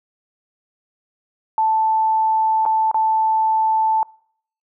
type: tone with dropouts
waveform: sine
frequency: 880 Hz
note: A5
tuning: in tune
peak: -14 dBFS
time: 1.58-4.03 s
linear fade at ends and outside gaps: 1 ms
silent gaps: 2.653-2.661 / 2.914-2.944 s
effects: noise-tail reverb RT60 0.6 s tail -25 dB re dry